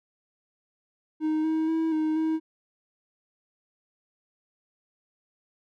triangle tone with pitch steps, 311.2 / 317.3 / 323.1 / 312.1 / 318 Hz, D#4 / D#4 / E4 / D#4 / D#4, 0 / +34 / -35 / +5 / +38 cents, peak -21 dBFS, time 1.2-2.4 s, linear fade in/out 50 ms, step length 240 ms, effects none

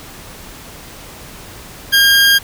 20% pulse tone, 1614 Hz, G#6, 50 cents flat, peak -3 dBFS, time 1.92-2.39 s, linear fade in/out 20 ms, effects pink hiss -35 dBFS RMS until 2.43 s

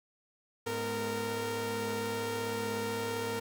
sawtooth tone cluster, 105.5 / 212.2 / 248.7 / 461.7 Hz, G#2 / G#3 / B3 / A#4, +28 / +38 / +12 / -17 cents, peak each -38 / -39 / -38 / -30 dBFS, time 0.66-3.4 s, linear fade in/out 10 ms, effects none

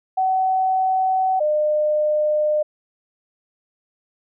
sine tone pair in turn, 755 / 604.8 Hz, F#5 / D#5, +35 / -49 cents, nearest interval major third, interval 384 cents, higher first, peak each -16 dBFS, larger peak neither, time 0.17-1.4 / 1.4-2.63 s, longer neither, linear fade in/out 10 ms, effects none

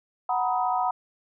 sine chord, B major seventh, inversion second, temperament equal with one note detuned, 740 / 932.3 / 987.8 / 1257.5 Hz, F#5 / A#5 / B5 / D#6, 0 / 0 / 0 / +18 cents, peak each -25 / -31 / -28 / -31 dBFS, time 0.29-0.91 s, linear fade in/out 5 ms, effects none

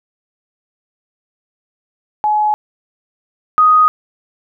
sine tone pair in turn, 847 / 1247.2 Hz, G#5 / D#6, +34 / +4 cents, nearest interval perfect fifth, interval 670 cents, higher second, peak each -11 / -6 dBFS, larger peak second, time 2.24-2.54 / 3.58-3.88 s, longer neither, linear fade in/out 0 ms, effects none

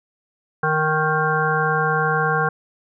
harmonic tone with a mistuned harmonic, 155.56 Hz, D#3, in tune, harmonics 1 / 3 / 5 / 7 / 9 / 10, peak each -24 / -24 / -24 / -24 / -24 / -24 dBFS, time 0.63-2.49 s, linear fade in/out 5 ms, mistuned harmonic 10, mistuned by +21 cents, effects none

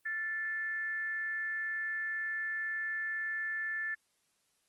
sine tone with frequency modulation, 1758 Hz, A6, 2 cents flat, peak -33 dBFS, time 0.05-3.95 s, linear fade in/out 10 ms, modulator 381 Hz, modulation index 0.31, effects white hiss -75 dBFS RMS until 4.68 s + Opus 24 kbps

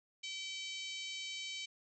harmonic tone with a mistuned harmonic, 769 Hz, G5, 33 cents flat, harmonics 3 / 4 / 5 / 6 / 7 / 8 / 9 / 10, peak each -46 / -45 / -49 / -50 / -55 / -53 / -55 / -58 dBFS, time 0.23-1.66 s, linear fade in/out 10 ms, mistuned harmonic 6, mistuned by -45 cents, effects none

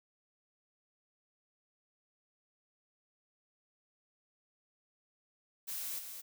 blue noise with echo, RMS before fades -40 dBFS, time 5.67-6 s, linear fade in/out 20 ms, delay 220 ms, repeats 1, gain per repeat -6 dB, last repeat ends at 6.22 s, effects none

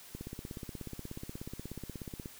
click train, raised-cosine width 3 ms, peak -28 dBFS, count 36, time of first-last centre 0.15-2.258 s, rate 16.6 Hz, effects white hiss -53 dBFS RMS until 2.39 s

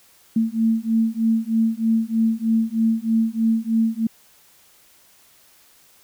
sine beating tone pair, 223.3 / 226.5 Hz, A3 / A#3, +26 / -50 cents, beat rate 3.2 Hz, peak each -20 / -20 dBFS, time 0.36-4.07 s, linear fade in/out 5 ms, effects white hiss -54 dBFS RMS until 6.03 s

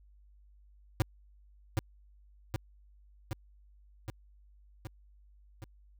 square tone with echo, 108.5 Hz, A2, 24 cents flat, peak -24 dBFS, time 1-1.02 s, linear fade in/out 0 ms, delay 770 ms, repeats 6, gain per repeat -3 dB, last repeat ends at 5.64 s, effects added 50 Hz sine -57 dBFS peak until 5.99 s

